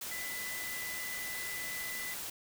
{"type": "tone in noise", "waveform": "sine", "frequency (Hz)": 1998, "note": "B6", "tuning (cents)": 20, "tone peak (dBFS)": -40, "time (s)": [0.11, 2.14], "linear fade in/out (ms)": 5, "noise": "white", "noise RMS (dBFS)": -41, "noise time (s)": [0.01, 2.3], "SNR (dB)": -2, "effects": []}